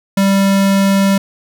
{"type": "tone", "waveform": "square", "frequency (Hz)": 196, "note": "G3", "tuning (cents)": 0, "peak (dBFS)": -10, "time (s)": [0.17, 1.18], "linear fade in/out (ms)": 5, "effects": []}